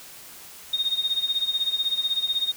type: tone with tremolo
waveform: sine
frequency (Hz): 3700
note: A#7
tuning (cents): -14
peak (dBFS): -19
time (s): 0.73-2.52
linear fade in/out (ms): 5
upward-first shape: sine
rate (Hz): 16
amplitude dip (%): 80
effects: white hiss -44 dBFS RMS until 2.56 s